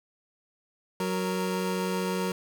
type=tone pair together; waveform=25% pulse; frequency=185 / 466.2 Hz; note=F#3 / A#4; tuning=0 / 0 cents; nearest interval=octave + major third; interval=1600 cents; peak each=-25 / -28 dBFS; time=1-2.32 s; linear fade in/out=2 ms; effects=none